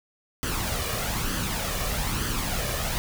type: noise with flanger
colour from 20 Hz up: pink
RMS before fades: -28 dBFS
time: 0.43-2.98 s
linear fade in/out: 0 ms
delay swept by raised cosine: 0.64 to 1.74 ms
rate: 1.1 Hz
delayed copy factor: +0.55
effects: none